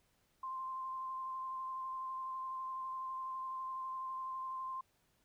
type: tone with vibrato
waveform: sine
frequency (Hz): 1046.5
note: C6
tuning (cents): 0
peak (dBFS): -39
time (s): 0.43-4.81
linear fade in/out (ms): 5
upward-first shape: square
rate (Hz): 12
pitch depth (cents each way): 10
effects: pink hiss -75 dBFS RMS until 5.24 s